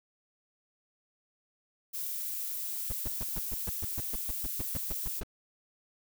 violet noise, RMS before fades -36 dBFS, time 1.93-5.21 s, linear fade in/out 20 ms
brown noise bursts, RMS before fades -35 dBFS, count 16, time 2.9-5.234 s, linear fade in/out 2 ms, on 24 ms, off 130 ms
effects none

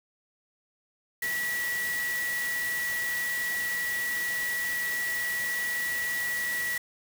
sine tone in noise, 1938 Hz, B6, 33 cents flat, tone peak -28 dBFS, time 1.22-6.78 s, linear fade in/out 5 ms, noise white, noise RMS -37 dBFS, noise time 1.22-6.78 s, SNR +6 dB, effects none

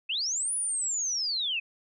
sine linear two-way sweep, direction up then down, 2481 to 10000 to 2481 Hz, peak -27 dBFS, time 0.09-1.6 s, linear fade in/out 10 ms, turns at 0.54 s, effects none

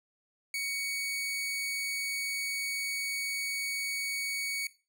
sawtooth tone, 2238 Hz, C#7, 16 cents sharp, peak -28 dBFS, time 0.54-4.67 s, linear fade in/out 2 ms, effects noise-tail reverb RT60 0.3 s tail -17 dB re dry

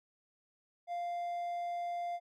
triangle tone, 697 Hz, F5, 4 cents flat, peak -33 dBFS, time 0.87-2.2 s, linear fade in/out 50 ms, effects none

